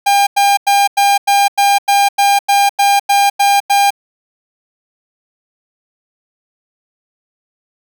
45% pulse tone bursts, 803 Hz, G5, 41 cents sharp, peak -8 dBFS, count 13, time 0.06-3.906 s, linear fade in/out 10 ms, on 210 ms, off 93 ms, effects none

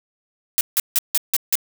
blue noise bursts, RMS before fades -17 dBFS, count 6, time 0.58-1.554 s, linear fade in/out 0 ms, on 29 ms, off 160 ms, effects none

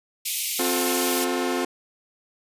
white high-pass noise, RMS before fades -26 dBFS, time 0.25-1.25 s, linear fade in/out 10 ms, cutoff 2100 Hz, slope 96 dB/octave
sawtooth chord, F major, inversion second, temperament equal with one note detuned, 261.6 / 356.6 / 440 Hz, C4 / F4 / A4, 0 / +36 / 0 cents, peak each -23 / -22 / -27 dBFS, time 0.59-1.65 s, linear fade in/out 5 ms
effects resampled to 32000 Hz

